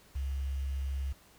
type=tone with quantisation; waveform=sine; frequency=68 Hz; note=C#2; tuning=33 cents flat; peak=-31 dBFS; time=0.15-1.13 s; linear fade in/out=10 ms; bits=9; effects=pink hiss -60 dBFS RMS until 1.38 s